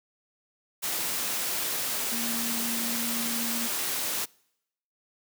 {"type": "tone in noise", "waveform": "sine", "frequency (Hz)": 233.1, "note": "A#3", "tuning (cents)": 0, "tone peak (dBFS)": -33, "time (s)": [2.11, 3.68], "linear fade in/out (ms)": 20, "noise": "white", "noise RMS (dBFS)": -30, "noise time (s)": [0.82, 4.26], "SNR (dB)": -6, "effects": ["noise-tail reverb RT60 0.8 s tail -26 dB re dry", "high-pass 150 Hz 12 dB/octave"]}